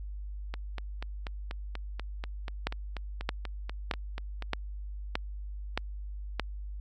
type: two click trains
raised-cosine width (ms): 0.3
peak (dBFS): -12 / -21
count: 7 / 17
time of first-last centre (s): 2.67-6.397 / 0.54-4.423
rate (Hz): 1.61 / 4.12
effects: added 50 Hz sine -36 dBFS peak until 6.8 s + MP3 96 kbps